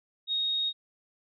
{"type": "tone", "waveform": "sine", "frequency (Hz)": 3739, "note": "A#7", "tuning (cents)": 4, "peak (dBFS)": -26, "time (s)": [0.27, 0.73], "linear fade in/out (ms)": 50, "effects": []}